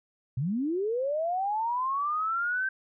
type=linear sweep; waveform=sine; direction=up; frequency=115.2 to 1568 Hz; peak=-26 dBFS; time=0.37-2.69 s; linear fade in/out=5 ms; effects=none